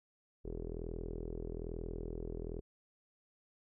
sawtooth tone with low-pass filter, 41.15 Hz, E1, 2 cents flat, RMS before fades -42 dBFS, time 0.44-2.61 s, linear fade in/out 20 ms, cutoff 410 Hz, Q 5.7, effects none

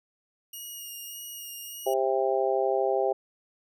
5% pulse tone with vibrato, 2864 Hz, F7, 43 cents sharp, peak -30 dBFS, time 0.53-1.94 s, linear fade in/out 5 ms, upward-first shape sine, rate 1.7 Hz, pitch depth 20 cents each way
harmonic tone, 132.4 Hz, C3, 21 cents sharp, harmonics 3 / 4 / 5 / 6, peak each -27 / -28 / -29 / -30 dBFS, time 1.86-3.13 s, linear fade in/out 10 ms
effects none

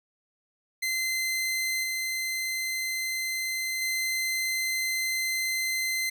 sawtooth tone with level steps, 2067 Hz, C7, 22 cents flat, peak -23 / -25 / -23 dBFS, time 0.82-6.1 s, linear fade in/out 10 ms, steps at 1.83 / 3.81 s, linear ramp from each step 10 ms, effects none

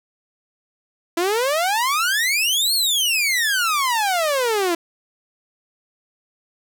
sawtooth exponential two-way sweep, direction up then down, 329.2 to 4435 to 329.2 Hz, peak -14 dBFS, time 1.17-4.75 s, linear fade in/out 5 ms, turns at 2.74 s, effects none

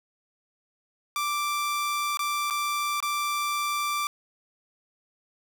sawtooth tone with dropouts, 1174.7 Hz, D6, in tune, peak -22 dBFS, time 1.16-4.07 s, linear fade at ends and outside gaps 1 ms, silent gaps 2.172-2.192 / 2.501-2.507 / 3.003-3.026 s, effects none

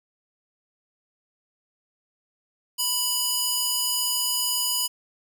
square tone with high-pass filter, 987.8 Hz, B5, in tune, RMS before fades -25 dBFS, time 2.78-4.88 s, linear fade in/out 20 ms, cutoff 4300 Hz, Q 0.67, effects none

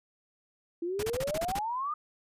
sine exponential sweep, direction up, 332.1 to 1244.5 Hz, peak -30 dBFS, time 0.82-1.94 s, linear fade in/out 5 ms
pink noise bursts, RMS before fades -36 dBFS, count 9, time 0.99-1.591 s, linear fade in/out 5 ms, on 41 ms, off 29 ms
effects resampled to 32000 Hz

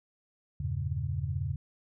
sine chord, E diminished seventh, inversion none, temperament equal, 82.41 / 98 / 116.54 / 138.59 Hz, E2 / G2 / Bb2 / Db3, 0 / 0 / 0 / 0 cents, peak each -35 / -35 / -38 / -34 dBFS, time 0.6-1.56 s, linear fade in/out 5 ms, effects none

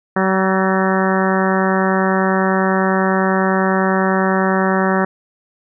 harmonic tone with a mistuned harmonic, 190 Hz, F#3, 46 cents sharp, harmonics 1 / 2 / 3 / 4 / 5 / 6 / 7 / 8 / 9 / 10, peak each -17 / -20 / -22 / -23 / -24 / -25 / -25 / -26 / -27 / -27 dBFS, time 0.16-5.05 s, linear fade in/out 5 ms, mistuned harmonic 10, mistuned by -62 cents, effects none

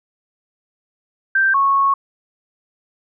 sine tone pair in turn, 1568 / 1101.4 Hz, G6 / C#6, 0 / -11 cents, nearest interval tritone, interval 611 cents, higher first, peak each -12 dBFS, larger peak neither, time 1.35-1.54 / 1.54-1.94 s, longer second, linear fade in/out 5 ms, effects none

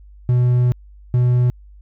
triangle tone bursts at uneven times, 123.47 Hz, B2, in tune, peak -10 dBFS, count 2, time 0.29-0.72 / 1.14-1.5 s, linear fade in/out 0 ms, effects added 50 Hz sine -40 dBFS peak until 1.81 s

